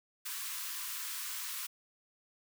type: high-pass noise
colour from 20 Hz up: white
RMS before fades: -40 dBFS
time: 0.25-1.67 s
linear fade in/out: 10 ms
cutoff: 950 Hz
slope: 96 dB/octave
effects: none